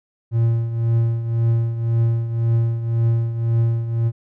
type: tone with tremolo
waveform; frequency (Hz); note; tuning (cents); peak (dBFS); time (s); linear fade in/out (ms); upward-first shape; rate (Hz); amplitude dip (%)
triangle; 115.5; A#2; -16; -11; 0.31-4.12; 50; triangle; 1.9; 70
effects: none